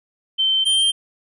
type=tone pair in turn; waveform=sine / square; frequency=3100 / 3152 Hz; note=G7 / G7; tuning=-20 / +9 cents; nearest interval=unison; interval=29 cents; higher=second; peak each=-15 dBFS; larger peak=neither; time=0.38-0.65 / 0.65-0.92 s; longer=neither; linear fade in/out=20 ms; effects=resampled to 24000 Hz